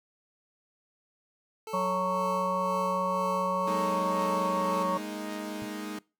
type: tone with tremolo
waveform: 25% pulse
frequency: 440 Hz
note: A4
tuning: in tune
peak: -32 dBFS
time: 1.67-4.83 s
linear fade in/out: 2 ms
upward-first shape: sine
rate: 2 Hz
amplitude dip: 50%
type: harmonic tone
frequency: 185 Hz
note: F#3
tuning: in tune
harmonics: 1 / 3 / 5 / 6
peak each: -34 / -31 / -34 / -29 dBFS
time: 1.73-4.98 s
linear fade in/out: 10 ms
type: chord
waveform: sawtooth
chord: Ab suspended second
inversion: none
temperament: equal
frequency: 207.7 / 233.1 / 311.1 Hz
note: Ab3 / Bb3 / Eb4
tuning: 0 / 0 / 0 cents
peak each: -34 / -39 / -34 dBFS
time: 3.67-5.99 s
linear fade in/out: 5 ms
type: tone with exponential decay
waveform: sine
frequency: 125.2 Hz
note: B2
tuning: 24 cents sharp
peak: -36 dBFS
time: 5.62-5.7 s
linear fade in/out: 0 ms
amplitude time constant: 16 ms
effects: noise-tail reverb RT60 0.3 s tail -23 dB re dry